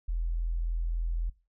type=tone; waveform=sine; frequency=41.83 Hz; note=E1; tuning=26 cents sharp; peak=-27 dBFS; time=0.08-1.3 s; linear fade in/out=10 ms; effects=noise-tail reverb RT60 0.3 s tail -20 dB re dry